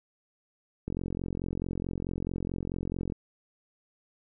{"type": "click train", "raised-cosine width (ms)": 3, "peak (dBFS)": -20, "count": 101, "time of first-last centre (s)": [0.88, 3.122], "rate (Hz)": 44.6, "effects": []}